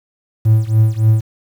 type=tone with tremolo; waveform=triangle; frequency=110 Hz; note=A2; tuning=in tune; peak=-3 dBFS; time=0.45-1.21 s; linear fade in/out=10 ms; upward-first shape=triangle; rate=3.5 Hz; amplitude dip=95%; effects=tanh soft clip ceiling -1 dBFS + 7-bit